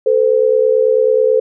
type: tone pair together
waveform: sine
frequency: 440.8 / 510 Hz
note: A4 / C5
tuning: +3 / -44 cents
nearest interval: minor third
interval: 253 cents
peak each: -12 dBFS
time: 0.06-1.4 s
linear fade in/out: 5 ms
effects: none